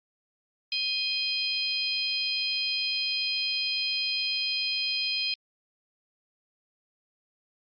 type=harmonic tone with a mistuned harmonic; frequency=830.6 Hz; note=G#5; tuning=in tune; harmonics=3 / 4 / 5 / 6; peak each=-32 / -32 / -32 / -32 dBFS; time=0.72-5.34 s; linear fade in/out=2 ms; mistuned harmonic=4; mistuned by=-70 cents; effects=Opus 32 kbps